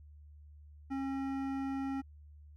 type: tone with hard clipping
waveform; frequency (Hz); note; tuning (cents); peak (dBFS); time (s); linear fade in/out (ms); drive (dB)
sine; 270.7; C#4; -41; -36; 0.9-2.02; 20; 13
effects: added 74 Hz sine -52 dBFS peak until 2.56 s